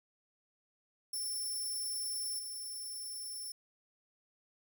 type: tone with level steps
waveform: 5% pulse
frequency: 5390 Hz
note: E8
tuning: 38 cents sharp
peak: -30 / -35 dBFS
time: 1.13-3.52 s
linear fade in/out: 5 ms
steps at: 2.39 s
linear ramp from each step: 2 ms
effects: none